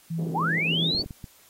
sine tone with tremolo, 164.81 Hz, E3, in tune, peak -26 dBFS, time 0.1-0.91 s, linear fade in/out 10 ms, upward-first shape sine, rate 3.2 Hz, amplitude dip 40%
white band-pass noise, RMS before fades -35 dBFS, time 0.18-1.05 s, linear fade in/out 10 ms, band 150 to 420 Hz, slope 24 dB/octave
sine linear sweep, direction up, 698.5 to 4600 Hz, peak -23 dBFS, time 0.34-1.03 s, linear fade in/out 20 ms
clicks, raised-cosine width 5 ms, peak -25 dBFS, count 5, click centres 0.949 / 0.995 / 1.061 / 1.108 / 1.242 s
effects white hiss -56 dBFS RMS until 1.49 s + AAC 48 kbps

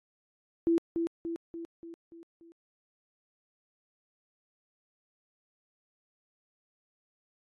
sine tone with echo, 334.4 Hz, E4, 25 cents sharp, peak -22 dBFS, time 0.67-0.78 s, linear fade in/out 0 ms, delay 290 ms, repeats 6, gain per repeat -5 dB, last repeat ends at 2.52 s, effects AAC 32 kbps

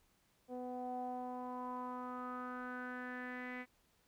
sawtooth tone with low-pass filter sweep, 250 Hz, B3, 21 cents sharp, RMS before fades -44 dBFS, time 0.48-3.66 s, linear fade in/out 50 ms, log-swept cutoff 620 to 2100 Hz, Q 6.2, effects pink hiss -74 dBFS RMS until 4.07 s

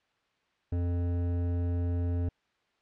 sine tone with hard clipping, 87.31 Hz, F2, in tune, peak -29 dBFS, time 0.72-2.29 s, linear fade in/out 5 ms, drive 12 dB, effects white hiss -72 dBFS RMS until 2.81 s + low-pass 3000 Hz 12 dB/octave

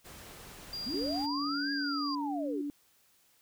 pink noise, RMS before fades -49 dBFS, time 0.04-1.27 s, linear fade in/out 20 ms
sine tone, 4785 Hz, D8, 32 cents sharp, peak -36 dBFS, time 0.73-2.15 s, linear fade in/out 2 ms
sine linear two-way sweep, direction up then down, 214.6 to 1661.2 to 330.8 Hz, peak -35 dBFS, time 0.86-2.62 s, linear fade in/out 10 ms, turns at 1.72 s
sine tone with pitch glide, 285.6 to 289.1 Hz, D4 to D4, -48 to -27 cents, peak -33 dBFS, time 0.94-2.7 s, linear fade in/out 0 ms, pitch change +21 cents, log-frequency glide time 2.02-2.31 s
effects white hiss -67 dBFS RMS until 3.41 s

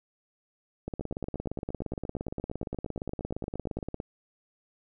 two click trains, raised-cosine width 2 ms, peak -20 / -22 dBFS, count 55 / 25, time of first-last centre 0.88-4.001 / 1.01-3.788 s, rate 17.3 / 8.64 Hz, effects none

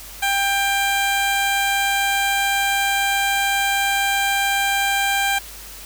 15% pulse tone, 793 Hz, G5, 20 cents sharp, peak -11 dBFS, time 0.22-5.39 s, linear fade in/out 10 ms, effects added 50 Hz sine -42 dBFS peak until 5.85 s + white hiss -38 dBFS RMS until 5.85 s

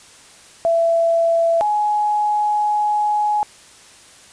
sine tone pair in turn, 668 / 839 Hz, E5 / G#5, +23 / +17 cents, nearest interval major third, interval 394 cents, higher second, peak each -13 / -15 dBFS, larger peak first, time 0.65-1.61 / 1.61-3.43 s, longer second, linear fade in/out 0 ms, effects white hiss -45 dBFS RMS until 4.32 s + resampled to 22050 Hz

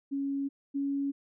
sine tone pair in turn, 277.2 / 279 Hz, C#4 / C#4, 0 / +11 cents, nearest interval unison, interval 11 cents, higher second, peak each -29 / -28 dBFS, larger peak second, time 0.11-0.49 / 0.74-1.12 s, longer neither, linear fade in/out 20 ms, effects none

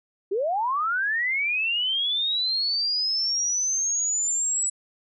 sine linear sweep, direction up, 363.4 to 7902 Hz, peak -22 dBFS, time 0.31-4.7 s, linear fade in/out 10 ms, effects none

